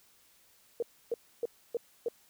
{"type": "tone bursts", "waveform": "sine", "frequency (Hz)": 470, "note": "A#4", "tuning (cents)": 14, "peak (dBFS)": -28, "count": 5, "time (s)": [0.8, 2.085], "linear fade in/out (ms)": 2, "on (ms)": 25, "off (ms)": 290, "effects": ["white hiss -64 dBFS RMS until 2.29 s"]}